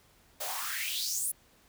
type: noise with high-pass filter sweep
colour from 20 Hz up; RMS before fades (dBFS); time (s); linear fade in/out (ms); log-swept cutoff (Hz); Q
white; -34; 0.4-1.32; 10; 550 to 11000; 4.9
effects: pink hiss -63 dBFS RMS until 1.68 s